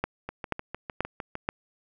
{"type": "two click trains", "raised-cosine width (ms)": 0.5, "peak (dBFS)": [-11, -19], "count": [4, 8], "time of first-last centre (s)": [[0.04, 1.489], [0.29, 1.354]], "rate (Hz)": [2.07, 6.58], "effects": []}